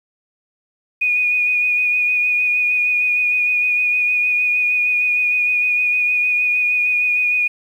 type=tone with vibrato; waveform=sine; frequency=2466 Hz; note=D#7; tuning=16 cents flat; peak=-14 dBFS; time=1.01-7.48 s; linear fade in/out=10 ms; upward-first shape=triangle; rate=6.5 Hz; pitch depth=25 cents each way; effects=8-bit